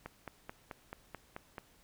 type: click train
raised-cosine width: 0.5 ms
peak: -27 dBFS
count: 8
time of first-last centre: 0.06-1.582 s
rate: 4.6 Hz
effects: pink hiss -65 dBFS RMS until 1.83 s